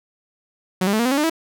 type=tone with pitch steps; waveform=sawtooth; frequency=185 / 200.6 / 217.5 / 235.8 / 255.7 / 277.2 / 300.5 / 325.8 Hz; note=F#3 / G3 / A3 / A#3 / C4 / C#4 / D4 / E4; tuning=0 / +40 / -20 / +20 / -40 / 0 / +40 / -20 cents; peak=-13 dBFS; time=0.81-1.298 s; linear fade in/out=5 ms; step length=61 ms; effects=none